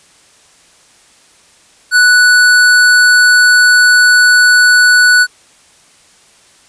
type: tone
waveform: square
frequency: 1480 Hz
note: F#6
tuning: in tune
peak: -5 dBFS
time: 1.91-5.27 s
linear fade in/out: 50 ms
effects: white hiss -46 dBFS RMS until 6.68 s + resampled to 22050 Hz